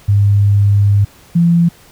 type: tone pair in turn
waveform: sine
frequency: 101.3 / 170.37 Hz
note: G#2 / F3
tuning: -43 / -43 cents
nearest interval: major sixth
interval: 900 cents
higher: second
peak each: -7 dBFS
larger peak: neither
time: 0.08-1.05 / 1.35-1.69 s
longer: first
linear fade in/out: 10 ms
effects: pink hiss -44 dBFS RMS until 1.91 s